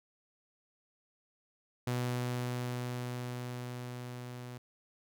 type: tone with level ramp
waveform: sawtooth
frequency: 123.47 Hz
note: B2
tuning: in tune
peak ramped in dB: -27 to -39 dBFS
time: 1.87-4.58 s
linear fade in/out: 5 ms
effects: none